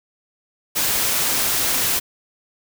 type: noise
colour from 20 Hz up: white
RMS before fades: -20 dBFS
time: 0.75-2 s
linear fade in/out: 20 ms
effects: none